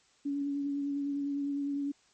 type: tone with vibrato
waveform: sine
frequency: 282.8 Hz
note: C#4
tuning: 35 cents sharp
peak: -30 dBFS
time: 0.25-1.92 s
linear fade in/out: 10 ms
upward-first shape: sine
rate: 9.9 Hz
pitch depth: 18 cents each way
effects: white hiss -66 dBFS RMS until 2.13 s + MP3 32 kbps